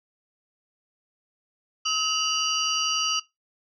sine tone cluster, 1277 / 2793 / 2944 / 4674 / 5770 Hz, D#6 / F7 / F#7 / D8 / F#8, +45 / -1 / -9 / -9 / -44 cents, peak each -29 dBFS, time 1.85-3.2 s, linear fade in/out 10 ms, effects noise-tail reverb RT60 0.2 s tail -21 dB re dry + tanh soft clip ceiling -12 dBFS

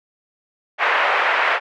white band-pass noise, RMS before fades -18 dBFS, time 0.78-1.6 s, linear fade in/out 50 ms, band 540 to 2200 Hz, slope 24 dB/octave, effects none

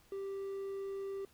triangle tone, 392 Hz, G4, in tune, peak -36 dBFS, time 0.12-1.25 s, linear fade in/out 2 ms, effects pink hiss -66 dBFS RMS until 1.33 s

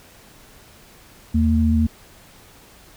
sine tone pair together, 80.43 / 227.5 Hz, E2 / A#3, -42 / -42 cents, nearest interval octave + tritone, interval 1800 cents, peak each -17 dBFS, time 1.34-1.87 s, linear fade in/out 10 ms, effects pink hiss -48 dBFS RMS until 2.96 s

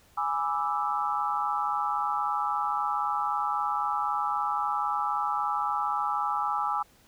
sine chord, E dominant seventh, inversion first, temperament equal, 830.6 / 987.8 / 1174.7 / 1318.5 Hz, G#5 / B5 / D6 / E6, 0 / 0 / 0 / 0 cents, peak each -30 / -34 / -31 / -31 dBFS, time 0.17-6.83 s, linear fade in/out 10 ms, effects pink hiss -60 dBFS RMS until 7.07 s

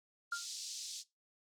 white band-pass noise, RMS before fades -45 dBFS, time 0.31-1.04 s, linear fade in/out 50 ms, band 4000 to 6800 Hz, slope 24 dB/octave
triangle tone with exponential decay, 1396.9 Hz, F6, in tune, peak -30 dBFS, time 0.32-0.46 s, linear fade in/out 5 ms, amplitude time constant 29 ms
effects noise-tail reverb RT60 0.2 s tail -19 dB re dry

